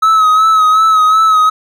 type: tone with vibrato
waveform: triangle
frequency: 1284 Hz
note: E6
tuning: 46 cents flat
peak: -4 dBFS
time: 0.02-1.5 s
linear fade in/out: 10 ms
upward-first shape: sine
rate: 2.7 Hz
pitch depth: 40 cents each way
effects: none